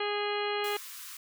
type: harmonic tone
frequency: 412.8 Hz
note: G#4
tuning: 10 cents flat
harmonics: 1 / 2 / 3 / 4 / 5 / 6 / 7 / 8 / 10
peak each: -32 / -36 / -38 / -41 / -40 / -41 / -40 / -43 / -44 dBFS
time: 0-0.77 s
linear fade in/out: 5 ms
type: high-pass noise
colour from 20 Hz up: white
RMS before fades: -44 dBFS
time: 0.64-1.17 s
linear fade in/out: 2 ms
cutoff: 1000 Hz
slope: 96 dB/octave
effects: none